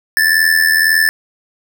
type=tone with amplitude modulation; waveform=square; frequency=1756 Hz; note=A6; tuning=4 cents flat; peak=-7 dBFS; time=0.17-1.09 s; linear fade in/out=0 ms; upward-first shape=sine; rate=81.9 Hz; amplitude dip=70%; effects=none